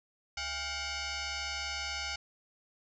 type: tone with frequency modulation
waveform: sine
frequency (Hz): 1548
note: G6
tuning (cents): -22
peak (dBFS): -34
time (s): 0.37-2.16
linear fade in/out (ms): 5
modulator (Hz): 739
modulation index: 6
effects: none